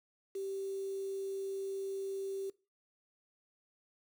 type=tone with quantisation; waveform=sine; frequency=389.5 Hz; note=G4; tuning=11 cents flat; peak=-36 dBFS; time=0.35-2.5 s; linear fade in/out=5 ms; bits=9; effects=noise-tail reverb RT60 0.3 s tail -21 dB re dry